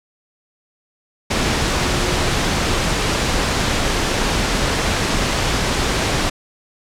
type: tone in noise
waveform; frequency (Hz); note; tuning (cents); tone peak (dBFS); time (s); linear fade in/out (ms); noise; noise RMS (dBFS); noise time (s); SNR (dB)
sine; 358.6; F4; +46; -27; 1.79-2.31; 10; pink; -18; 1.3-6.3; -12
effects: low-pass 7000 Hz 12 dB/octave